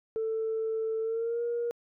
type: tone with pitch glide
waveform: sine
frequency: 444.1 to 473.2 Hz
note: A4 to A#4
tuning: +16 to +26 cents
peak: -27 dBFS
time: 0.16-1.71 s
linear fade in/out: 0 ms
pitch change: +110 cents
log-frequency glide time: 1.01-1.42 s
effects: tanh soft clip ceiling -24 dBFS